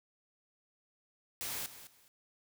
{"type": "noise with echo", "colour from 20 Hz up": "white", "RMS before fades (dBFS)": -39, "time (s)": [1.41, 1.66], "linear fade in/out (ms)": 0, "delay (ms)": 210, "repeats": 2, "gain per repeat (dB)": -13, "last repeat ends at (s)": 2.08, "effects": []}